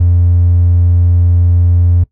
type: tone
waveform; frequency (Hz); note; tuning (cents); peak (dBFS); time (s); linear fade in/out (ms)
triangle; 87.31; F2; 0; -3; 0-2.04; 10
effects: noise-tail reverb RT60 0.1 s tail -20 dB re dry + tanh soft clip ceiling -1 dBFS